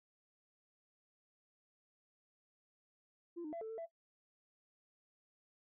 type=tone with pitch steps; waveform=sine; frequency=342.9 / 304.8 / 673 / 441.9 / 447.8 / 665 Hz; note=F4 / D#4 / E5 / A4 / A4 / E5; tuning=-32 / -36 / +36 / +7 / +30 / +15 cents; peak=-40 dBFS; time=3.36-3.864 s; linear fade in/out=20 ms; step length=84 ms; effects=noise-tail reverb RT60 0.1 s tail -20 dB re dry + tanh soft clip ceiling -39 dBFS